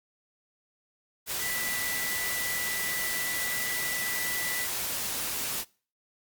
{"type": "tone in noise", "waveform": "sine", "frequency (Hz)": 1975.5, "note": "B6", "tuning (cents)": 0, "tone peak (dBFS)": -33, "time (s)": [1.39, 4.68], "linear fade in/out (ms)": 50, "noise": "white", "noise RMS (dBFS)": -32, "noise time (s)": [1.26, 5.65], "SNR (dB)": -4, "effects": ["noise-tail reverb RT60 0.4 s tail -23 dB re dry", "Opus 48 kbps"]}